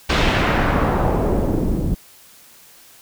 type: noise with low-pass filter sweep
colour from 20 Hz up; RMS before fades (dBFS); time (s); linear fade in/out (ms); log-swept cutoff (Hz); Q
pink; -18; 0.09-1.95; 10; 3900 to 230; 1.1
effects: white hiss -47 dBFS RMS until 3.01 s